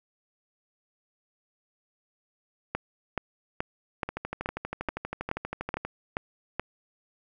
two click trains, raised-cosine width 0.5 ms, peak -17 / -13 dBFS, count 23 / 10, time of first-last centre 4.09-5.85 / 2.75-6.596 s, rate 12.5 / 2.34 Hz, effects none

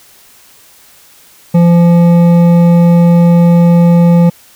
triangle tone with hard clipping, 171.7 Hz, F3, 29 cents flat, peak -5 dBFS, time 1.54-4.3 s, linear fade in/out 10 ms, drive 13 dB, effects white hiss -42 dBFS RMS until 4.55 s

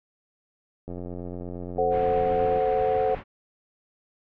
click train, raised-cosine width 2 ms, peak -23 dBFS, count 152, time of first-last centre 0.88-2.584 s, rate 88.6 Hz
sine chord, F# diminished, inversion first, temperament equal, 440 / 523.3 / 740 Hz, A4 / C5 / F#5, 0 / 0 / 0 cents, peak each -25 dBFS, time 1.78-3.15 s, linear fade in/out 5 ms
pink low-pass noise, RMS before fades -38 dBFS, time 1.9-3.24 s, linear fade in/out 50 ms, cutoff 2500 Hz, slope 24 dB/octave
effects none

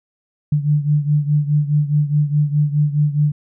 sine beating tone pair, 146.83 / 151.63 Hz, D3 / D#3, 0 / -44 cents, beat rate 4.8 Hz, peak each -15 / -19 dBFS, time 0.52-3.32 s, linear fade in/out 5 ms, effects none

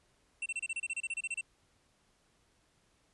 square tone bursts, 2700 Hz, E7, 41 cents sharp, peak -34 dBFS, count 15, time 0.42-1.411 s, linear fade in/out 5 ms, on 39 ms, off 29 ms, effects pink hiss -71 dBFS RMS until 3.13 s + resampled to 24000 Hz

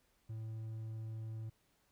triangle tone, 110.9 Hz, A2, 14 cents sharp, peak -39 dBFS, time 0.29-1.5 s, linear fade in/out 10 ms, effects pink hiss -75 dBFS RMS until 1.91 s

